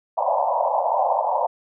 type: band-pass noise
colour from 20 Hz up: white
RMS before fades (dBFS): -21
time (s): 0.17-1.47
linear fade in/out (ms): 10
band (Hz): 540 to 990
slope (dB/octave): 96
effects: none